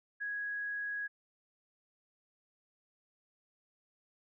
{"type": "tone", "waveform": "sine", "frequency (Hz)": 1661.2, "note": "G#6", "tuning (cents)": 0, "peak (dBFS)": -35, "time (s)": [0.2, 1.08], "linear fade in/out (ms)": 20, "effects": []}